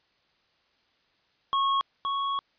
square tone pair in turn, 1096 / 1107.5 Hz, C#6 / C#6, -20 / -2 cents, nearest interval unison, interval 18 cents, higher second, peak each -23 / -27 dBFS, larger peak first, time 1.53-1.81 / 2.05-2.39 s, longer second, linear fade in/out 0 ms, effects white hiss -68 dBFS RMS until 2.58 s + resampled to 11025 Hz

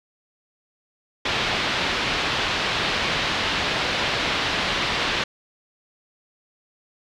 white low-pass noise, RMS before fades -24 dBFS, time 1.25-5.24 s, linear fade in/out 5 ms, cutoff 3900 Hz, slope 24 dB/octave, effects none

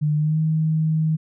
sine tone with pitch glide, 150.5 to 157.71 Hz, D3 to D#3, +43 to +24 cents, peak -17 dBFS, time 0.01-1.17 s, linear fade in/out 20 ms, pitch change +81 cents, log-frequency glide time 0.17-0.39 s, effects none

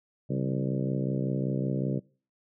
harmonic tone with a mistuned harmonic, 65.3 Hz, C2, 3 cents flat, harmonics 2 / 3 / 4 / 5 / 6 / 7 / 8 / 9, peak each -29 / -33 / -35 / -37 / -39 / -40 / -41 / -42 dBFS, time 0.29-2 s, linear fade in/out 20 ms, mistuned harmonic 2, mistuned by +100 cents, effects noise-tail reverb RT60 0.4 s tail -23 dB re dry

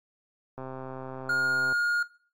click train, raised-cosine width 1 ms, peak -25 dBFS, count 151, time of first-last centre 0.58-1.725 s, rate 131 Hz
triangle tone, 1425 Hz, F6, 34 cents sharp, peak -21 dBFS, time 1.29-2.03 s, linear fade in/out 5 ms
effects noise-tail reverb RT60 0.5 s tail -21 dB re dry + AAC 64 kbps

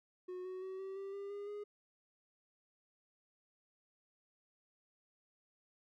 triangle tone with pitch steps, 364.8 / 371.4 / 378.1 / 384.9 / 391.9 / 399 / 406.2 / 413.5 Hz, F#4 / F#4 / F#4 / G4 / G4 / G4 / G#4 / G#4, -24 / +7 / +38 / -32 / 0 / +31 / -38 / -8 cents, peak -40 dBFS, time 0.28-1.64 s, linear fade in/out 10 ms, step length 170 ms, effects none

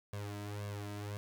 sawtooth tone with flanger, 102.8 Hz, G#2, 17 cents flat, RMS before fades -42 dBFS, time 0.13-1.17 s, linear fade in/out 0 ms, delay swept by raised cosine 1.8 to 3.1 ms, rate 1.9 Hz, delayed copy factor +1, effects none

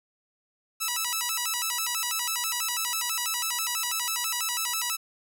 5% pulse tone with vibrato, 1129 Hz, C#6, 31 cents sharp, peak -15 dBFS, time 0.8-4.97 s, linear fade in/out 20 ms, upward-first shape square, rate 6.1 Hz, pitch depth 260 cents each way, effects none

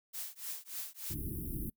blue noise with tremolo, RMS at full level -39 dBFS, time 0.13-1.15 s, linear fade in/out 20 ms, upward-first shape triangle, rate 3.4 Hz, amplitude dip 100%
pink band-stop noise, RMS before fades -39 dBFS, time 1.1-1.7 s, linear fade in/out 5 ms, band 360 to 11000 Hz, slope 48 dB/octave
effects noise-tail reverb RT60 0.1 s tail -25 dB re dry

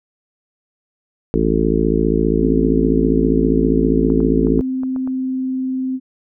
harmonic tone, 55 Hz, A1, in tune, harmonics 1 / 3 / 4 / 5 / 6 / 7 / 8, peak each -21 / -21 / -21 / -21 / -21 / -21 / -21 dBFS, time 1.34-4.61 s, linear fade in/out 0 ms
sine tone with vibrato, 260 Hz, C4, 11 cents flat, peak -18 dBFS, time 2.38-6 s, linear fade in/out 50 ms, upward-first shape triangle, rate 20 Hz, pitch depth 12 cents each way
clicks, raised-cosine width 1 ms, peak -21 dBFS, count 7, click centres 4.101 / 4.204 / 4.47 / 4.592 / 4.834 / 4.962 / 5.075 s
effects none

